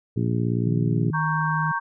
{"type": "harmonic tone", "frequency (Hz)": 58.5, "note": "A#1", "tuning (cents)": 7, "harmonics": [2, 3, 4, 5, 6, 7], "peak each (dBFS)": [-23, -27, -29, -31, -33, -34], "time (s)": [0.16, 1.11], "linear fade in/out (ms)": 10}
{"type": "tone", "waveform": "sine", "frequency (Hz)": 155.56, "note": "D#3", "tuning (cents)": 0, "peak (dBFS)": -24, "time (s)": [0.66, 1.72], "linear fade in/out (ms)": 10}
{"type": "chord", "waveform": "sine", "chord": "G diminished", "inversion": "first", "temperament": "equal", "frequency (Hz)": [932.3, 1108.7, 1568], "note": ["Bb5", "Db6", "G6"], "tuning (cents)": [0, 0, 0], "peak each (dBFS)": -27, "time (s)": [1.13, 1.8], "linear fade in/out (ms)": 20}
{"effects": []}